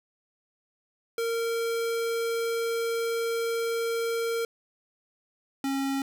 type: tone pair in turn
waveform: square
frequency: 460.9 / 272.6 Hz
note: A#4 / C#4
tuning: -20 / -29 cents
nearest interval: major sixth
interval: 909 cents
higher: first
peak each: -27 dBFS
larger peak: neither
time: 1.18-4.45 / 5.64-6.02 s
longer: first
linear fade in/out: 2 ms
effects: none